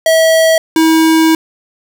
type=tone pair in turn; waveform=square; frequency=647 / 321.4 Hz; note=E5 / E4; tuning=-32 / -44 cents; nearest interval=octave; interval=1212 cents; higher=first; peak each=-7 dBFS; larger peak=neither; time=0.06-0.58 / 0.76-1.35 s; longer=second; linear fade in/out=2 ms; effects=none